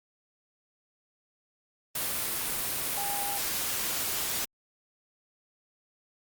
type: tone in noise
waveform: sine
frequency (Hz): 807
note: G#5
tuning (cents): -50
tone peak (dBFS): -34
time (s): 2.97-3.38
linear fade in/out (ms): 5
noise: white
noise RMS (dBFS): -31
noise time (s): 1.95-4.45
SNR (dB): -6
effects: Opus 32 kbps